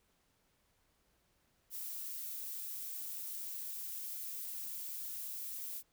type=noise; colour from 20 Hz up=violet; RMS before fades=-43 dBFS; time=1.7-5.83 s; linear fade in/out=50 ms; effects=pink hiss -75 dBFS RMS until 5.92 s